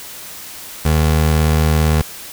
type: tone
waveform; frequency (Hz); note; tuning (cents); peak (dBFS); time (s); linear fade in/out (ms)
25% pulse; 77.78; D#2; 0; -8; 0.85-2.02; 5
effects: white hiss -33 dBFS RMS until 2.32 s